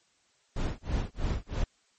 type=noise with tremolo; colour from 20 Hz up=brown; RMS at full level=-28 dBFS; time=0.56-1.64 s; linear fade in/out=5 ms; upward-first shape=sine; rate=3.1 Hz; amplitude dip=100%; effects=white hiss -68 dBFS RMS until 1.98 s + MP3 32 kbps